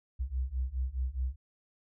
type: beating tone pair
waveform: sine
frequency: 61.74 / 66.54 Hz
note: B1 / C2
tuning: 0 / +30 cents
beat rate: 4.8 Hz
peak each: -34 / -33 dBFS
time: 0.19-1.36 s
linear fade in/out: 20 ms
effects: none